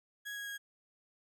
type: tone with pitch steps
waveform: 35% pulse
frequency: 1661.2 / 1650.7 / 1640.2 Hz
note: G#6 / G#6 / G#6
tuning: 0 / -11 / -22 cents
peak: -38 dBFS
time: 0.25-0.58 s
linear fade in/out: 20 ms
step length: 110 ms
effects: none